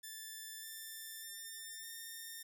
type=tone with pitch steps; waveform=5% pulse; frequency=1760 / 1779.4 / 1799.1 / 1818.9 Hz; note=A6 / A6 / A6 / A#6; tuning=0 / +19 / +38 / -43 cents; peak=-36 dBFS; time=0.03-2.43 s; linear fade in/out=10 ms; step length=600 ms; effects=none